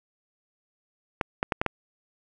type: clicks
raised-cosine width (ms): 0.5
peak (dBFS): -9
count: 5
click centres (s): 1.212 / 1.429 / 1.522 / 1.615 / 1.663
effects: none